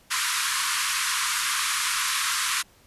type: band-pass noise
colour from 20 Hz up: pink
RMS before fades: -26 dBFS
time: 0.1-2.63 s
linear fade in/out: 20 ms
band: 1000 to 12000 Hz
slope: 96 dB/octave
effects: pink hiss -57 dBFS RMS until 2.86 s + resampled to 32000 Hz